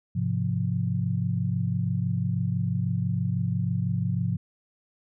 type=chord; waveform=sine; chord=F minor; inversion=first; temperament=equal with one note detuned; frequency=104.73 / 130.81 / 174.61 Hz; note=Ab2 / C3 / F3; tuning=+15 / 0 / 0 cents; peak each=-28 dBFS; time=0.15-4.37 s; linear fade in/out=10 ms; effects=none